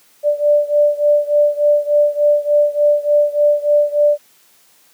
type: beating tone pair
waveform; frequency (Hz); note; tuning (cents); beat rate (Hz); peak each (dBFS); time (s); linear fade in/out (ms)
sine; 587.3 / 590.7; D5 / D5; 0 / +10; 3.4; -13 / -15; 0.23-4.18; 50
effects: white hiss -52 dBFS RMS until 4.93 s + high-pass 150 Hz 12 dB/octave